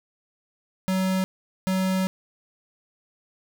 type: tone bursts at uneven times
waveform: square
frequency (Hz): 188.1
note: F#3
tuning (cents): +29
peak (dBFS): -22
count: 2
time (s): 0.88-1.24 / 1.67-2.07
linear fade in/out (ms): 0
effects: none